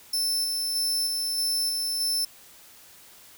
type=tone with tremolo; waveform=sawtooth; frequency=5300 Hz; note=E8; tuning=9 cents sharp; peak=-21 dBFS; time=0.13-2.25 s; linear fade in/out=5 ms; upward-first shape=square; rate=1.6 Hz; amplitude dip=25%; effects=white hiss -51 dBFS RMS until 3.37 s